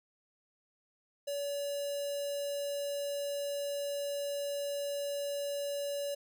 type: tone with notch filter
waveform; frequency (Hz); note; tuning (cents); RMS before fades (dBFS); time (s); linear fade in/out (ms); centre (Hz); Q
square; 570; C#5; +48; -36; 1.27-6.15; 10; 1500; 0.76
effects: none